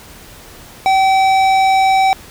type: tone with tanh clipping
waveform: sine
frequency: 768 Hz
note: G5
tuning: 36 cents flat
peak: -11 dBFS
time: 0.86-2.13 s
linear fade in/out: 0 ms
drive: 15 dB
effects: pink hiss -38 dBFS RMS until 2.3 s